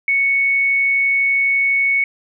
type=tone; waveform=sine; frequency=2217 Hz; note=C#7; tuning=in tune; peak=-13 dBFS; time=0.08-2.04 s; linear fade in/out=2 ms; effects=none